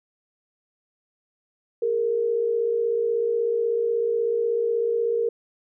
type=tone pair together; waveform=sine; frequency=408 / 464.3 Hz; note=G#4 / A#4; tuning=-31 / -7 cents; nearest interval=major second; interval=224 cents; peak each=-28 / -21 dBFS; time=1.82-5.29 s; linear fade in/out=5 ms; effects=none